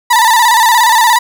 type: tone with vibrato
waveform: 35% pulse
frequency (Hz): 932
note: A#5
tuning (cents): -1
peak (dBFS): -4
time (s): 0.1-1.19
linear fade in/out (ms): 10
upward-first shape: square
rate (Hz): 17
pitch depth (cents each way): 76
effects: none